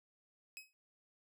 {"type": "tone with exponential decay", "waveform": "sawtooth", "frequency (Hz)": 2547, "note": "D#7", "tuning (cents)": 40, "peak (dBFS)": -40, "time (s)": [0.57, 0.73], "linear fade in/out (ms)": 0, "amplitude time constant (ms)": 34, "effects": []}